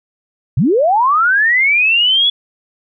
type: linear sweep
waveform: sine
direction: up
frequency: 98 to 3422 Hz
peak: -9 dBFS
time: 0.57-2.3 s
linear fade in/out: 5 ms
effects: none